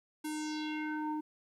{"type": "tone with low-pass filter sweep", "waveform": "square", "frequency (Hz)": 306.2, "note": "D#4", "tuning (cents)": -28, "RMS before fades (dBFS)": -37, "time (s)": [0.24, 1.21], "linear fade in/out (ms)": 10, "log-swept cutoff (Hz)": [12000, 670], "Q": 3, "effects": ["12-bit"]}